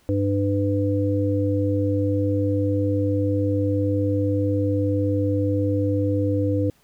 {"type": "harmonic tone", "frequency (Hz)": 99.9, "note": "G2", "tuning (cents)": 33, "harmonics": [1, 3, 5], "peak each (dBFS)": [-22, -23, -25], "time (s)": [0.09, 6.7], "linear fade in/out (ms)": 0, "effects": ["pink hiss -60 dBFS RMS until 6.83 s"]}